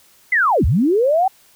sine linear two-way sweep, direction down then up, 2093 to 54.2 to 784 Hz, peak -12 dBFS, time 0.32-1.28 s, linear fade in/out 5 ms, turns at 0.65 s, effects white hiss -52 dBFS RMS until 1.55 s

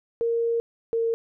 sine tone pair in turn, 464.2 / 458.1 Hz, A#4 / A#4, -7 / -30 cents, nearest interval unison, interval 23 cents, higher first, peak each -21 dBFS, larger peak neither, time 0.21-0.6 / 0.93-1.14 s, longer first, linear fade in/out 0 ms, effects none

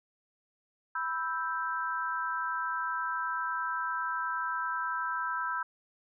sine chord, E minor, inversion second, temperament equal, 987.8 / 1318.5 / 1568 Hz, B5 / E6 / G6, 0 / 0 / 0 cents, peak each -35 / -34 / -35 dBFS, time 0.95-5.63 s, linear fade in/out 5 ms, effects none

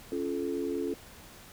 sine chord, Db augmented, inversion none, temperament just, 277.2 / 346.5 / 433.1 Hz, Db4 / F4 / A4, 0 / -14 / -27 cents, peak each -34 dBFS, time 0.12-0.94 s, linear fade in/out 2 ms, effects pink hiss -51 dBFS RMS until 1.52 s

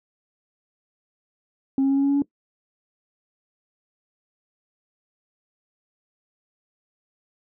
sine tone with pitch steps, 270 / 272.2 / 274.4 / 276.6 / 278.9 / 281.1 / 283.4 Hz, C#4 / C#4 / C#4 / C#4 / C#4 / C#4 / C#4, -45 / -31 / -17 / -4 / +11 / +24 / +38 cents, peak -15 dBFS, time 1.78-2.221 s, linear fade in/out 2 ms, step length 63 ms, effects noise-tail reverb RT60 0.1 s tail -20 dB re dry + tanh soft clip ceiling -15 dBFS

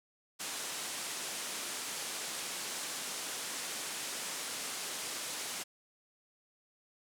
white low-pass noise, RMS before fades -40 dBFS, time 0.39-5.64 s, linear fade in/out 20 ms, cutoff 10000 Hz, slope 24 dB/octave, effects high-pass 200 Hz 12 dB/octave

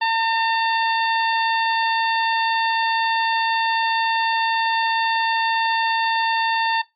harmonic tone with a mistuned harmonic, 906 Hz, A#5, 50 cents flat, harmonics 1 / 2 / 3 / 4 / 5, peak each -18 / -24 / -28 / -30 / -32 dBFS, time 0.01-6.82 s, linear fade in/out 10 ms, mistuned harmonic 4, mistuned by -25 cents, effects noise-tail reverb RT60 0.2 s tail -20 dB re dry + MP3 32 kbps

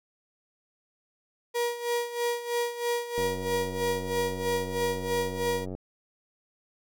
35% pulse tone with tremolo, 476.9 Hz, A#4, 39 cents sharp, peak -23 dBFS, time 1.54-5.66 s, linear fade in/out 20 ms, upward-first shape sine, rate 3.1 Hz, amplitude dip 75%
click train, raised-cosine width 2 ms, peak -24 dBFS, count 239, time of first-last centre 3.18-5.75 s, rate 92.6 Hz
effects none

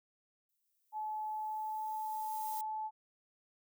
violet noise with exponential growth, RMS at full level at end -44 dBFS, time 0.49-2.61 s, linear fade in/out 2 ms, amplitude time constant 460 ms
sine tone with pitch glide, 860 to 867 Hz, A5 to A5, -40 to -26 cents, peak -36 dBFS, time 0.92-2.91 s, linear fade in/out 50 ms, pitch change +14 cents, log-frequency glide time 1.25-1.85 s
effects none

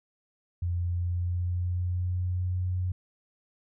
sine tone with pitch glide, 87.31 to 90.97 Hz, F2 to F#2, 0 to -29 cents, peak -26 dBFS, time 0.62-2.92 s, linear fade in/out 5 ms, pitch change +71 cents, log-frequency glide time 0.77-2.6 s, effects none

